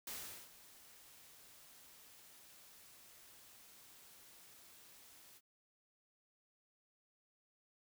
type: noise with ADSR envelope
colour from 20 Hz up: white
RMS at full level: -45 dBFS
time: 0.07-5.41 s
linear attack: 4 ms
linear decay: 410 ms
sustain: -16 dB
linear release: 43 ms
effects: none